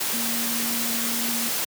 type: tone in noise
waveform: sine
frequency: 233.1 Hz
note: A#3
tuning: in tune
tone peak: -30 dBFS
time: 0.13-1.49 s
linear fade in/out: 10 ms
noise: white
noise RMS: -26 dBFS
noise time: 0-1.65 s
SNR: -7 dB
effects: high-pass 150 Hz 12 dB/octave